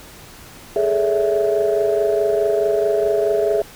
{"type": "chord", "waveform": "sine", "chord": "A major seventh", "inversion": "third", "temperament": "equal with one note detuned", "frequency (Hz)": [415.3, 440, 568.6, 659.3], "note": ["G#4", "A4", "C#5", "E5"], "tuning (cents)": [0, 0, 44, 0], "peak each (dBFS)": [-17, -23, -23, -19], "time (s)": [0.76, 3.62], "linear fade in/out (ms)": 2, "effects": ["tanh soft clip ceiling -8 dBFS", "pink hiss -41 dBFS RMS until 3.75 s"]}